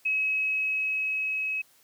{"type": "tone with level ramp", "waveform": "sine", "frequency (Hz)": 2560, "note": "D#7", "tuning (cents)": 49, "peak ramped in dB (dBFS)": [-23, -27], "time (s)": [0.05, 1.62], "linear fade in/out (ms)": 10, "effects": ["white hiss -61 dBFS RMS until 1.83 s", "high-pass 80 Hz 12 dB/octave"]}